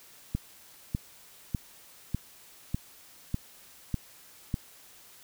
click train, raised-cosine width 5 ms, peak -16 dBFS, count 8, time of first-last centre 0.35-4.542 s, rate 1.67 Hz, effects white hiss -54 dBFS RMS until 5.23 s

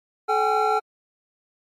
triangle tone cluster, 431.1 / 763 / 826 / 1360 Hz, A4 / G5 / G#5 / F6, -35 / -47 / -10 / -46 cents, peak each -22 dBFS, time 0.28-0.8 s, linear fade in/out 20 ms, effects MP3 64 kbps

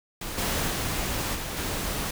pink noise with level steps, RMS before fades -34 / -27 / -29 / -33 / -30 dBFS, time 0.21-2.11 s, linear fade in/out 5 ms, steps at 0.37 / 0.69 / 1.34 / 1.56 s, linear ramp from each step 20 ms, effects none

